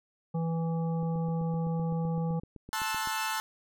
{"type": "harmonic tone", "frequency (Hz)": 164.81, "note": "E3", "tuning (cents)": 0, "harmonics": [1, 3, 5, 7], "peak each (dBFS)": [-28, -38, -41, -50], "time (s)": [0.34, 2.4], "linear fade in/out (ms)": 10}
{"type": "click train", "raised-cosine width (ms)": 3, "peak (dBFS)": -32, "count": 17, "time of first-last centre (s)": [1.03, 3.073], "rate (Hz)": 7.83}
{"type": "chord", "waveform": "sawtooth", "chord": "F# half-diminished seventh", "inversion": "first", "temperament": "equal with one note detuned", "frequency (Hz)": [880, 1061.1, 1318.5, 1480], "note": ["A5", "C6", "E6", "F#6"], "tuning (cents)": [0, 24, 0, 0], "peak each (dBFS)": [-29, -35, -33, -34], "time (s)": [2.73, 3.4], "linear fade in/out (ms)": 0}
{"effects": []}